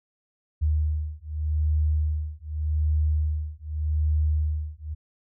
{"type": "beating tone pair", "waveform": "sine", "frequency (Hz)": [76.1, 76.94], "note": ["D#2", "D#2"], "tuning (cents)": [-38, -19], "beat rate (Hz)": 0.84, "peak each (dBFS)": -25, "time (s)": [0.61, 4.95], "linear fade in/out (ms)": 20, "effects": []}